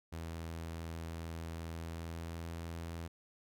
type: tone with pitch glide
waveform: sawtooth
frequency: 82.41 to 83.42 Hz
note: E2 to E2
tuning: 0 to +21 cents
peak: -37 dBFS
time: 0.12-3.08 s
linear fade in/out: 10 ms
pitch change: +21 cents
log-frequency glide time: 1.68-2.49 s
effects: none